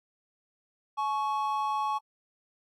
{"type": "tone pair together", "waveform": "triangle", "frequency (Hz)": [853.2, 1108.7], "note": ["G#5", "C#6"], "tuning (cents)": [46, 0], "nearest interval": "perfect fourth", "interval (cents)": 454, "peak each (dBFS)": [-28, -28], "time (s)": [0.97, 1.99], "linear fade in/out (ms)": 20, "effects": ["AAC 48 kbps"]}